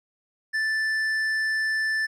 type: tone with tanh clipping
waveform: sine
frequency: 1760 Hz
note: A6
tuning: in tune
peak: -24 dBFS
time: 0.53-2.07 s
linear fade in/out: 20 ms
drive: 8 dB
effects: none